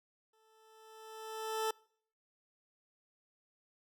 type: tone with exponential growth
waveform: 20% pulse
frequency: 440 Hz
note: A4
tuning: in tune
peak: -26 dBFS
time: 0.33-1.71 s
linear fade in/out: 5 ms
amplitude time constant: 300 ms
effects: noise-tail reverb RT60 0.6 s tail -26 dB re dry